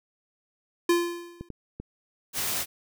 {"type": "tone with exponential decay", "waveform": "square", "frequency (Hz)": 345.2, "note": "F4", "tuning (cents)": -20, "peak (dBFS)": -18, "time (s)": [0.89, 1.49], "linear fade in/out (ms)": 5, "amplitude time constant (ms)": 130}
{"type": "clicks", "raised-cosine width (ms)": 3, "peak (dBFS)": -23, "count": 3, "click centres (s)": [1.41, 1.503, 1.8]}
{"type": "noise", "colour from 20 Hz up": "white", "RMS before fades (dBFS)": -29, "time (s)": [2.33, 2.66], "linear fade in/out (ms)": 50}
{"effects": []}